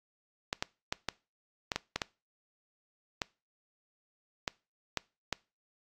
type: clicks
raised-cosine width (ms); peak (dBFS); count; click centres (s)
0.2; -13; 12; 0.529 / 0.625 / 0.925 / 1.087 / 1.718 / 1.76 / 1.96 / 2.018 / 3.218 / 4.478 / 4.973 / 5.327
effects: noise-tail reverb RT60 0.3 s tail -23 dB re dry + AAC 48 kbps